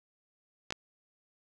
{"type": "clicks", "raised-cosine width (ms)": 0.2, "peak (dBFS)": [-19, -15], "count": 2, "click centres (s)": [0.706, 0.724], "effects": []}